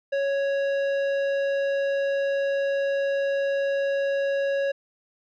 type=tone with tanh clipping; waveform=triangle; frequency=554.4 Hz; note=C#5; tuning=in tune; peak=-24 dBFS; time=0.12-4.72 s; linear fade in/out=10 ms; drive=16 dB; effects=none